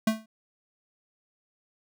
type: tone with exponential decay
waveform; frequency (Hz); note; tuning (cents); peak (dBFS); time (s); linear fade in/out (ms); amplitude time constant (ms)
square; 220; A3; 0; -19; 0.07-0.26; 5; 40
effects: none